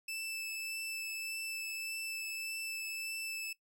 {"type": "tone with vibrato", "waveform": "sawtooth", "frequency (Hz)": 2637, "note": "E7", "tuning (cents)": 0, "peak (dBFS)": -35, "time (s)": [0.08, 3.53], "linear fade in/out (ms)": 5, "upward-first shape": "triangle", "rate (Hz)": 1.7, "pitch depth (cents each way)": 12, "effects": ["noise-tail reverb RT60 0.1 s tail -19 dB re dry"]}